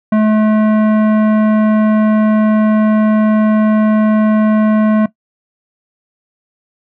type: tone with tanh clipping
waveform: sine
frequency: 215.3 Hz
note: A3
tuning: 37 cents flat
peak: -10 dBFS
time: 0.12-5.06 s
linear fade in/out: 5 ms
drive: 18 dB
effects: noise-tail reverb RT60 0.1 s tail -17 dB re dry + low-pass 2000 Hz 12 dB/octave